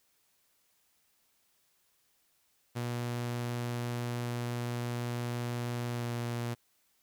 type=tone with pitch glide; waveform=sawtooth; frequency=120.4 to 119.02 Hz; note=B2 to A#2; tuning=-44 to +36 cents; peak=-29 dBFS; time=2.75-6.55 s; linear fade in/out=20 ms; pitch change=-20 cents; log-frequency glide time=5.86-6.12 s; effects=white hiss -72 dBFS RMS until 7.02 s